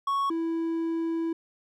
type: tone pair in turn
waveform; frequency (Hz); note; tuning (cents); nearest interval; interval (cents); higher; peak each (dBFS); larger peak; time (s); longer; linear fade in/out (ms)
triangle; 1108.7 / 329.6; C#6 / E4; 0 / 0; octave + major sixth; 2100; first; -22 / -24; first; 0.07-0.3 / 0.3-1.33; second; 5
effects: none